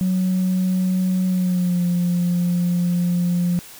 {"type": "tone with pitch glide", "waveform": "sine", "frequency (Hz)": [185, 175.73], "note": ["F#3", "F3"], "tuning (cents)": [0, 11], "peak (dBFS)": -15, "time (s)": [0.01, 3.59], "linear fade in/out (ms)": 0, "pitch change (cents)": -89, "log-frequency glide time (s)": [1.27, 1.84], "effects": ["tanh soft clip ceiling -14 dBFS", "white hiss -41 dBFS RMS until 3.79 s"]}